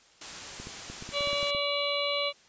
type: noise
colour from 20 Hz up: white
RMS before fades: -40 dBFS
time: 0.21-1.51 s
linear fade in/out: 5 ms
type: clicks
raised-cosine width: 3 ms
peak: -29 dBFS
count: 10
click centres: 0.6 / 0.671 / 0.9 / 1.024 / 1.091 / 1.208 / 1.273 / 1.331 / 1.429 / 1.549 s
type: harmonic tone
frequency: 573 Hz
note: D5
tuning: 43 cents flat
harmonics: 1 / 2 / 4 / 5 / 6 / 7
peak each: -31 / -36 / -34 / -35 / -37 / -34 dBFS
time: 1.12-2.33 s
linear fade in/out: 50 ms
effects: white hiss -59 dBFS RMS until 2.48 s + resampled to 16000 Hz